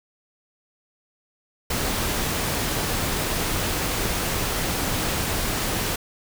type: noise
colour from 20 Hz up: pink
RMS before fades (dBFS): -25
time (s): 1.7-5.96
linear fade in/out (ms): 5
effects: none